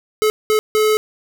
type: tone bursts at uneven times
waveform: square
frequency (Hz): 430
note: A4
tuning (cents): -40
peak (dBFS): -13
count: 3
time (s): 0.22-0.3 / 0.5-0.59 / 0.75-0.97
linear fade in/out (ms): 0
effects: none